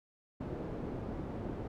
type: low-pass noise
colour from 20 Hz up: white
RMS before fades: -40 dBFS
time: 0.4-1.68 s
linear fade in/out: 10 ms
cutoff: 360 Hz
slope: 12 dB/octave
effects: none